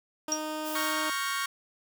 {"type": "tone", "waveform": "15% pulse", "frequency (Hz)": 308.8, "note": "D#4", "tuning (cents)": -13, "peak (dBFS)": -26, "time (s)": [0.28, 1.1], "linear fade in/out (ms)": 2}
{"type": "tone with exponential decay", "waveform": "sine", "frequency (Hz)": 5660, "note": "F8", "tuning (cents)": 22, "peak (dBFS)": -21, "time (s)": [0.32, 0.43], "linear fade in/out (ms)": 0, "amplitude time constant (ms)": 23}
{"type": "noise", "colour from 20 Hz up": "blue", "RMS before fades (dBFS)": -39, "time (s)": [0.63, 0.95], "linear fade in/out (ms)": 50}
{"type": "chord", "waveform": "sawtooth", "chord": "G half-diminished seventh", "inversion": "second", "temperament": "equal", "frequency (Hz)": [1108.7, 1396.9, 1568, 1864.7], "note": ["Db6", "F6", "G6", "Bb6"], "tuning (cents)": [0, 0, 0, 0], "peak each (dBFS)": [-28, -33, -33, -33], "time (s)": [0.75, 1.46], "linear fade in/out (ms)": 5}
{"effects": []}